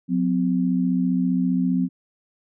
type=tone pair together; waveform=sine; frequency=181.3 / 256.4 Hz; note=F#3 / C4; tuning=-35 / -35 cents; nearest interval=tritone; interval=600 cents; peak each=-21 dBFS; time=0.08-1.89 s; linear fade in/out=50 ms; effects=none